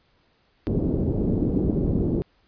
white low-pass noise, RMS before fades -23 dBFS, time 0.67-2.22 s, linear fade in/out 0 ms, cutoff 360 Hz, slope 24 dB/octave, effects pink hiss -64 dBFS RMS until 2.47 s + resampled to 11025 Hz

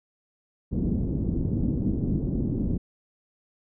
white low-pass noise, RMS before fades -26 dBFS, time 0.71-2.78 s, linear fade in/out 20 ms, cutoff 280 Hz, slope 24 dB/octave, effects none

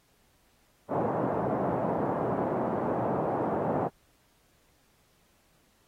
white band-pass noise, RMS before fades -29 dBFS, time 0.88-3.9 s, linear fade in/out 50 ms, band 120 to 840 Hz, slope 24 dB/octave, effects pink hiss -67 dBFS RMS until 5.87 s + AAC 48 kbps

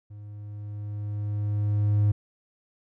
triangle tone with level ramp, 103.83 Hz, G#2, in tune, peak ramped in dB -38 to -15 dBFS, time 0.1-2.12 s, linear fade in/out 10 ms, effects tanh soft clip ceiling -11 dBFS

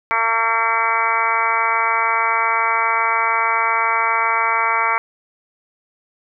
harmonic tone, 227.2 Hz, A#3, 44 cents flat, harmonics 2 / 3 / 4 / 5 / 6 / 7 / 8 / 9 / 10, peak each -33 / -29 / -21 / -21 / -22 / -28 / -30 / -24 / -23 dBFS, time 0.11-4.98 s, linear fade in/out 0 ms, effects none

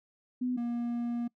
sine / triangle tone pair in turn, 250 / 237.7 Hz, B3 / A#3, +21 / +34 cents, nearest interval minor second, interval 87 cents, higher first, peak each -28 dBFS, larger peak neither, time 0.41-0.57 / 0.57-1.28 s, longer second, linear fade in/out 10 ms, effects noise-tail reverb RT60 0.1 s tail -24 dB re dry

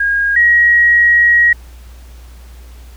sine tone pair in turn, 1630 / 1898.2 Hz, G#6 / A#6, -33 / +31 cents, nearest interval minor third, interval 264 cents, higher second, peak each -11 / -6 dBFS, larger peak second, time 0-0.36 / 0.36-1.53 s, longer second, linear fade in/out 5 ms, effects added 60 Hz sine -33 dBFS peak until 2.96 s + pink hiss -46 dBFS RMS until 2.96 s

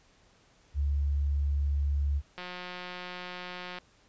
sine tone, 71.3 Hz, C#2, 49 cents sharp, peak -25 dBFS, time 0.74-2.22 s, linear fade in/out 50 ms
click train, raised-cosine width 0.3 ms, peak -24 dBFS, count 254, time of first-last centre 2.38-3.786 s, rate 180 Hz
effects pink hiss -63 dBFS RMS until 4.08 s + resampled to 16000 Hz

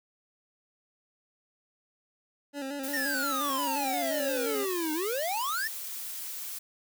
25% pulse tone with vibrato, 276.8 Hz, C#4, 2 cents flat, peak -30 dBFS, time 2.53-4.67 s, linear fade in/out 50 ms, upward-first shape square, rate 5.7 Hz, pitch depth 56 cents each way
blue noise, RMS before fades -38 dBFS, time 2.83-6.59 s, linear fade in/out 10 ms
square exponential two-way sweep, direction down then up, 1864.7 to 302.3 to 1864.7 Hz, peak -30 dBFS, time 2.93-5.68 s, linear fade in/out 10 ms, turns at 4.93 s
effects none

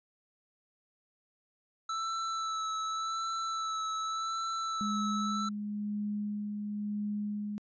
square tone with vibrato, 1318.5 Hz, E6, in tune, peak -33 dBFS, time 1.89-5.49 s, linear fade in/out 5 ms, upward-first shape sine, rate 0.87 Hz, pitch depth 20 cents each way
sine tone with tremolo, 207.7 Hz, G#3, in tune, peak -31 dBFS, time 4.81-7.58 s, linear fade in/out 0 ms, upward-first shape sine, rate 0.99 Hz, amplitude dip 30%
effects resampled to 16000 Hz

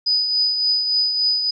sine tone with tremolo, 4978 Hz, D#8, in tune, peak -14 dBFS, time 0.06-1.51 s, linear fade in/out 10 ms, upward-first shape triangle, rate 3.5 Hz, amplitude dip 50%, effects none

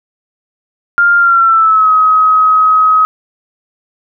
sine tone with pitch glide, 1400 to 1269.1 Hz, F6 to D#6, +4 to +34 cents, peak -5 dBFS, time 0.98-3.05 s, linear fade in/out 0 ms, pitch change -170 cents, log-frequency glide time 1.18-1.91 s, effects none

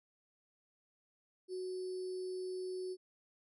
sine tone with sample-and-hold, 370 Hz, F#4, in tune, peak -38 dBFS, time 1.48-2.97 s, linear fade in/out 50 ms, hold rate 4900 Hz, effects resampled to 24000 Hz

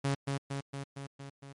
sawtooth tone with echo, 138.6 Hz, C#3, in tune, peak -24 dBFS, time 0.04-0.15 s, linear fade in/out 10 ms, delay 230 ms, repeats 6, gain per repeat -3 dB, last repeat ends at 1.53 s, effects MP3 48 kbps

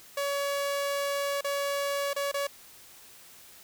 sawtooth tone with dropouts, 564 Hz, C#5, 30 cents sharp, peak -24 dBFS, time 0.17-2.47 s, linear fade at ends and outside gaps 5 ms, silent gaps 1.41-1.444 / 2.133-2.162 / 2.316-2.341 s, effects white hiss -52 dBFS RMS until 3.63 s

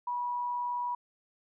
sine tone with amplitude modulation, 973 Hz, B5, 26 cents flat, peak -29 dBFS, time 0.07-0.95 s, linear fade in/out 5 ms, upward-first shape sine, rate 119 Hz, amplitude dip 25%, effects none

